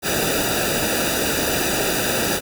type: noise with comb filter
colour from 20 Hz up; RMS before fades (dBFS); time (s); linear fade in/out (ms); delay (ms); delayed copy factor
pink; -21; 0.02-2.41; 50; 0.93; -0.85
effects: none